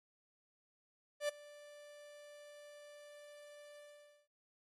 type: tone with ADSR envelope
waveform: 45% pulse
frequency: 587.3 Hz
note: D5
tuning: in tune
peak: -32 dBFS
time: 1.2-4.28 s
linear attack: 87 ms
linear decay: 11 ms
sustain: -22 dB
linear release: 490 ms
effects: AAC 32 kbps